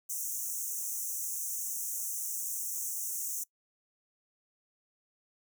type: high-pass noise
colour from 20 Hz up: pink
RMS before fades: -36 dBFS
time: 0.09-3.44 s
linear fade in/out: 10 ms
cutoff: 5900 Hz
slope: 96 dB/octave
effects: noise-tail reverb RT60 0.1 s tail -23 dB re dry